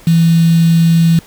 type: tone with quantisation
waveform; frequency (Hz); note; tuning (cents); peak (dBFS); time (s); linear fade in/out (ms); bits
sine; 165.9; E3; +11; -6; 0.07-1.19; 2; 4
effects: pink hiss -41 dBFS RMS until 1.26 s